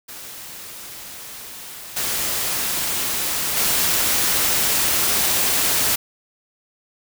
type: noise with level steps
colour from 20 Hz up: white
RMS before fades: -36 / -23 / -19 dBFS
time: 0.08-5.96 s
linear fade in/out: 10 ms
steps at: 1.96 / 3.56 s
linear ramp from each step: 10 ms
effects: none